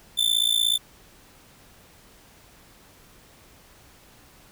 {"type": "tone with amplitude modulation", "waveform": "45% pulse", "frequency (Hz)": 3533, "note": "A7", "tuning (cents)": 6, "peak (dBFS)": -16, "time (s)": [0.17, 0.78], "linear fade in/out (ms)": 20, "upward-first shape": "sine", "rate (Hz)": 56.7, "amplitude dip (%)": 90, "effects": ["pink hiss -53 dBFS RMS until 4.51 s"]}